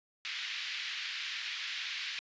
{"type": "band-pass noise", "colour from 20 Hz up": "pink", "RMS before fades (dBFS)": -39, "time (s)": [0.25, 2.19], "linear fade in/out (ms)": 0, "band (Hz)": [1900, 4400], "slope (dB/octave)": 24, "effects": ["resampled to 16000 Hz"]}